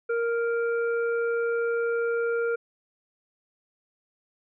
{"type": "harmonic tone", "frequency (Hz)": 466.2, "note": "A#4", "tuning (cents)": 0, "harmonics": [1, 3, 5], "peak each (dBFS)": [-24, -31, -46], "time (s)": [0.09, 2.56], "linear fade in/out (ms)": 10, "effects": []}